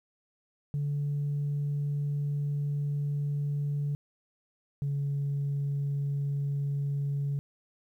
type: tone pair in turn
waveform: sine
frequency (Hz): 144.4 / 141.43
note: D3 / C#3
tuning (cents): -29 / +35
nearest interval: unison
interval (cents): 36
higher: first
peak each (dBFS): -26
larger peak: neither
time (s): 0.74-3.95 / 4.82-7.39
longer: first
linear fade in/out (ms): 0
effects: tanh soft clip ceiling -25 dBFS + 11-bit